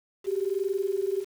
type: tone pair together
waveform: sine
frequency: 380 / 401.2 Hz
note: F#4 / G4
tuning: +46 / +40 cents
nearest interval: minor second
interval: 94 cents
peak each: -28 dBFS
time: 0.24-1.25 s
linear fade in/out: 50 ms
effects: 8-bit